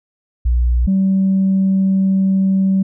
sine tone pair in turn, 60.2 / 191.95 Hz, B1 / G3, -44 / -36 cents, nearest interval octave + minor sixth, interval 2008 cents, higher second, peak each -10 dBFS, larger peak neither, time 0.45-0.87 / 0.87-2.83 s, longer second, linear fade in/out 10 ms, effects tanh soft clip ceiling -8 dBFS

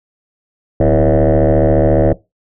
sine tone with frequency modulation, 327.7 Hz, E4, 10 cents flat, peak -6 dBFS, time 0.8-2.13 s, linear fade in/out 5 ms, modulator 74.4 Hz, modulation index 4.3, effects noise-tail reverb RT60 0.2 s tail -20 dB re dry + tanh soft clip ceiling -6 dBFS

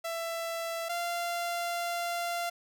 sawtooth tone pair in turn, 666 / 691.1 Hz, E5 / F5, +18 / -18 cents, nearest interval minor second, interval 64 cents, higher second, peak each -29 / -27 dBFS, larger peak second, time 0.04-0.89 / 0.89-2.5 s, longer second, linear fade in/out 10 ms, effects none

